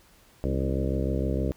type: harmonic tone with a mistuned harmonic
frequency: 66.5 Hz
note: C2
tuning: 29 cents sharp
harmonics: 1 / 2 / 3 / 4 / 5 / 6 / 7 / 8 / 9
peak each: -28 / -31 / -33 / -34 / -35 / -36 / -36 / -37 / -38 dBFS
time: 0.44-1.52 s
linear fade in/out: 0 ms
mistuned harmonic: 4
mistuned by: +43 cents
effects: pink hiss -58 dBFS RMS until 1.56 s